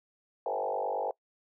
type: tone with frequency modulation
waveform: sine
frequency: 659.3 Hz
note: E5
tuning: in tune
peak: -29 dBFS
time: 0.46-1.11 s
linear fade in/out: 2 ms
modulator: 49.1 Hz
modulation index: 4.4
effects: noise-tail reverb RT60 0.1 s tail -23 dB re dry